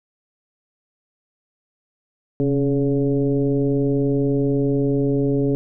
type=tone with frequency modulation; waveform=sine; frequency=277.9 Hz; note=C#4; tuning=4 cents sharp; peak=-16 dBFS; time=2.4-5.55 s; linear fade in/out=0 ms; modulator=144 Hz; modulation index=1.3; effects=none